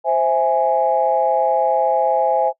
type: chord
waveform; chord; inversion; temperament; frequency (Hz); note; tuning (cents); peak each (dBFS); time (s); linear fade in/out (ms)
sine; C augmented; none; equal; 523.3 / 659.3 / 830.6; C5 / E5 / G#5; 0 / 0 / 0; -19 / -18 / -17; 0.04-2.53; 50
effects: noise-tail reverb RT60 0.1 s tail -24 dB re dry + tanh soft clip ceiling -4 dBFS